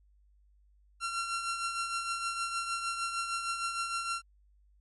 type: tone with tremolo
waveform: sawtooth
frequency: 1367 Hz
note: F6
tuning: 37 cents flat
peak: -26 dBFS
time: 1-4.22 s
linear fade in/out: 50 ms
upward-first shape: triangle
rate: 6.5 Hz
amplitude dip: 55%
effects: added 50 Hz sine -61 dBFS peak until 4.8 s + MP3 48 kbps